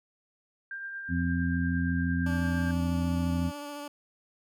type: tone with tremolo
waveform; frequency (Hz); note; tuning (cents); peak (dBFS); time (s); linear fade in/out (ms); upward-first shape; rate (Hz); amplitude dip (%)
sine; 1590; G6; +24; -34; 0.71-2.71; 2; triangle; 8.7; 35
type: harmonic tone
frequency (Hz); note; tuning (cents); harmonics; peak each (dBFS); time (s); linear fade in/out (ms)
86; F2; -26; 1 / 2 / 3; -30 / -30 / -30; 1.08-3.52; 50
type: tone with vibrato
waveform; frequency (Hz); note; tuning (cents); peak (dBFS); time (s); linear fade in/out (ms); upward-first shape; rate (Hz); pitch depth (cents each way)
15% pulse; 290; D4; -22; -31; 2.26-3.88; 5; sine; 14; 17
effects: none